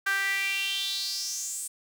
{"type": "tone with high-pass filter sweep", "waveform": "sawtooth", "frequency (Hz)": 392, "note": "G4", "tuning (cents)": 0, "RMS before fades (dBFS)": -30, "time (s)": [0.06, 1.68], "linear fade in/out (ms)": 10, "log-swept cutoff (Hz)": [1500, 8700], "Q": 5.6, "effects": []}